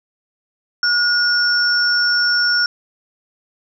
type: tone pair together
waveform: sine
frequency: 1441 / 5440 Hz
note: F#6 / F8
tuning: -46 / -46 cents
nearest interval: octave + major seventh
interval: 2300 cents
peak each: -16 dBFS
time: 0.83-2.66 s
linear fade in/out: 2 ms
effects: none